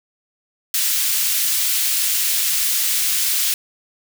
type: high-pass noise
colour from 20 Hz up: white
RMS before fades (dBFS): -19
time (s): 0.74-3.54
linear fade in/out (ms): 2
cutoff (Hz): 2400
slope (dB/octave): 12
effects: none